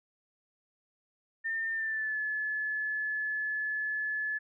sine tone with pitch glide, 1806 to 1720.5 Hz, A6 to A6, +45 to -39 cents, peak -30 dBFS, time 1.44-4.39 s, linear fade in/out 20 ms, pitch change -84 cents, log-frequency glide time 1.71-2.19 s, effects none

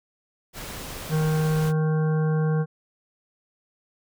pink noise, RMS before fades -36 dBFS, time 0.53-1.73 s, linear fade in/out 50 ms
harmonic tone, 156.1 Hz, D#3, 6 cents sharp, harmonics 1 / 3 / 5 / 7 / 9 / 10, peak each -20 / -29 / -38 / -40 / -43 / -41 dBFS, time 1.09-2.66 s, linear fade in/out 50 ms
effects none

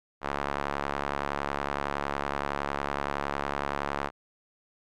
sawtooth tone with band-pass filter, 70.8 Hz, C#2, 37 cents sharp, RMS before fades -32 dBFS, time 0.21-4.11 s, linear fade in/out 50 ms, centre 1100 Hz, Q 1.2, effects none

